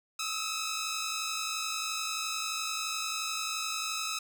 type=tone pair together; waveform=10% pulse; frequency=1265 / 1316.5 Hz; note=D#6 / E6; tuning=+28 / -3 cents; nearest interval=minor second; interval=69 cents; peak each=-27 dBFS; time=0.19-4.19 s; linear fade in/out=5 ms; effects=none